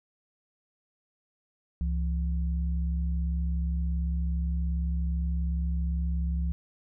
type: tone pair together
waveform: sine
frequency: 67.54 / 170.2 Hz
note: C#2 / F3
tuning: -44 / -44 cents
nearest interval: octave + major third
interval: 1600 cents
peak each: -26 / -34 dBFS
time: 1.81-6.52 s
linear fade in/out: 0 ms
effects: none